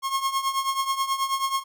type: tone with tremolo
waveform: 45% pulse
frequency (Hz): 1081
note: C#6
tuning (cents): -44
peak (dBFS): -20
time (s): 0.02-1.64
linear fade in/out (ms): 50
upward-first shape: triangle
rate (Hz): 9.3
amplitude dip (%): 80
effects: none